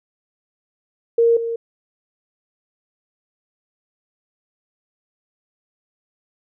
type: tone pair in turn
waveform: sine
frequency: 464.5 / 461.9 Hz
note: A#4 / A#4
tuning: -6 / -16 cents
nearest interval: unison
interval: 10 cents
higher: first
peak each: -11 / -21 dBFS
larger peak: first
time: 1.18-1.37 / 1.37-1.56 s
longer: neither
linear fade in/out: 5 ms
effects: none